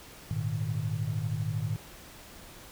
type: chord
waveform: sine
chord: Ab suspended second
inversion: none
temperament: equal with one note detuned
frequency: 103.83 / 116.54 / 153.07 Hz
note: Ab2 / Bb2 / Eb3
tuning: 0 / 0 / -28 cents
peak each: -33 dBFS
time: 0.31-1.76 s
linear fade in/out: 0 ms
effects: pink hiss -49 dBFS RMS until 2.71 s